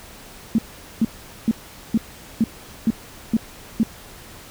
sine tone bursts, 224.1 Hz, A3, 32 cents sharp, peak -13 dBFS, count 8, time 0.55-3.832 s, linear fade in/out 2 ms, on 34 ms, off 430 ms, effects pink hiss -42 dBFS RMS until 4.5 s

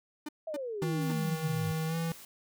45% pulse tone bursts, 300 Hz, D4, 37 cents sharp, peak -36 dBFS, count 4, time 0.26-1.122 s, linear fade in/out 5 ms, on 28 ms, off 250 ms
sine exponential sweep, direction down, 659.3 to 96.2 Hz, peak -34 dBFS, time 0.47-1.72 s, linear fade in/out 5 ms
square tone with pitch glide, 159.3 to 165.2 Hz, D#3 to E3, +41 to +4 cents, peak -31 dBFS, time 0.82-2.12 s, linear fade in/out 2 ms, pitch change +63 cents, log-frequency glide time 1.87-1.96 s
white noise, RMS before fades -50 dBFS, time 1.01-2.25 s, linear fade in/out 2 ms
effects none

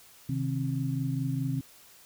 sine tone cluster, 131.9 / 156.7 / 266.1 Hz, C3 / D#3 / C4, +14 / +13 / +29 cents, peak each -30 / -33 / -33 dBFS, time 0.29-1.61 s, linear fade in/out 5 ms, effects white hiss -55 dBFS RMS until 2.05 s

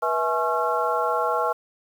sine tone cluster, 486.2 / 650 / 845 / 1089 / 1362 Hz, B4 / E5 / G#5 / C#6 / F6, -27 / -24 / +30 / -31 / -44 cents, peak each -27 dBFS, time 0.02-1.53 s, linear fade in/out 10 ms, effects 8-bit

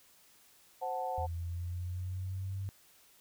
sine chord, F# diminished, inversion second, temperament equal, 523.3 / 740 / 880 Hz, C5 / F#5 / A5, 0 / 0 / 0 cents, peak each -39 / -36 / -39 dBFS, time 0.81-1.27 s, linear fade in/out 20 ms
sine linear sweep, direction up, 82.6 to 98 Hz, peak -35 dBFS, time 1.18-2.69 s, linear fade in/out 0 ms
effects white hiss -63 dBFS RMS until 3.2 s

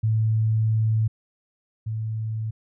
sine tone pair in turn, 110.2 / 110.2 Hz, A2 / A2, +3 / +3 cents, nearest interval unison, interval 0 cents, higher neither, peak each -18 / -25 dBFS, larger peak first, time 0.03-1.08 / 1.86-2.51 s, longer first, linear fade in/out 10 ms, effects none

